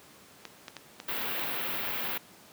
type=clicks; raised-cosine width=0.2 ms; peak=-22 dBFS; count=8; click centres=0.453 / 0.682 / 0.767 / 1.001 / 1.167 / 1.218 / 1.396 / 1.438 s
type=band-stop noise; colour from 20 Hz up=white; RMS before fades=-33 dBFS; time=1.08-2.18 s; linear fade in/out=5 ms; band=3400 to 15000 Hz; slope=24 dB/octave
effects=pink hiss -54 dBFS RMS until 2.52 s + high-pass 150 Hz 12 dB/octave